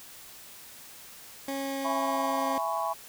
20% pulse tone with pitch glide, 273.7 to 269.3 Hz, C#4 to C#4, -22 to -50 cents, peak -26 dBFS, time 1.48-2.58 s, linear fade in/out 2 ms, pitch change -28 cents, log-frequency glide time 1.6-2.45 s
sine chord, C# minor seventh, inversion first, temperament just, 665.2 / 831.5 / 997.9 / 1108.7 Hz, E5 / G#5 / B5 / C#6, +16 / +2 / +18 / 0 cents, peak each -33 dBFS, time 1.84-2.94 s, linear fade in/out 20 ms
effects white hiss -48 dBFS RMS until 3.08 s

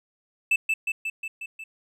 triangle tone with echo, 2637 Hz, E7, in tune, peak -16 dBFS, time 0.51-0.56 s, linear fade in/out 5 ms, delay 180 ms, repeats 6, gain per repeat -3 dB, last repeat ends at 1.64 s, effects none

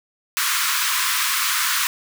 pink high-pass noise, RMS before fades -21 dBFS, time 0.37-1.87 s, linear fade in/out 0 ms, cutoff 1000 Hz, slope 96 dB/octave, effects none

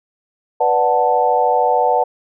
sine chord, B minor seventh, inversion none, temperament equal, 493.9 / 587.3 / 740 / 880 Hz, B4 / D5 / F#5 / A5, 0 / 0 / 0 / 0 cents, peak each -18 / -20 / -16 / -17 dBFS, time 0.6-2.04 s, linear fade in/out 10 ms, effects none

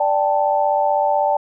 sine chord, D suspended fourth, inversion none, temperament equal, 587.3 / 784 / 880 Hz, D5 / G5 / A5, 0 / 0 / 0 cents, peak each -19 dBFS, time 0-1.37 s, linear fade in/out 5 ms, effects none

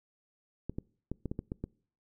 clicks, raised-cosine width 3 ms, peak -22 dBFS, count 8, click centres 0.696 / 0.785 / 1.116 / 1.257 / 1.315 / 1.391 / 1.519 / 1.64 s, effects noise-tail reverb RT60 0.5 s tail -25 dB re dry

